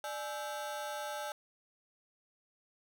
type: ring-modulated tone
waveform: 30% pulse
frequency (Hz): 720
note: F#5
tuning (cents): -47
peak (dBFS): -32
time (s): 0.04-1.32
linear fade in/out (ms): 2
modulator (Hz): 125
effects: none